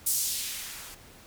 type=noise with band-pass filter sweep; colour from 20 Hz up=violet; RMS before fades=-32 dBFS; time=0.06-0.95 s; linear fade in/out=10 ms; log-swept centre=8800 to 680 Hz; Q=1; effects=pink hiss -52 dBFS RMS until 1.26 s